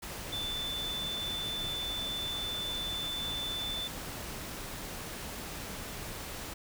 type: tone in noise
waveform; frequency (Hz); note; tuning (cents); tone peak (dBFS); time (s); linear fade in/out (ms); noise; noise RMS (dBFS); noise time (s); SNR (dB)
sine; 3520; A7; 0; -34; 0.32-3.88; 10; pink; -41; 0.02-6.54; +4
effects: none